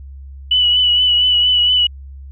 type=tone with vibrato; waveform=sine; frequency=2960 Hz; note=F#7; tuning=in tune; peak=-10 dBFS; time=0.51-1.87 s; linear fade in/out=5 ms; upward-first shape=triangle; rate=4.3 Hz; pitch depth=35 cents each way; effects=added 68 Hz sine -31 dBFS peak until 2.31 s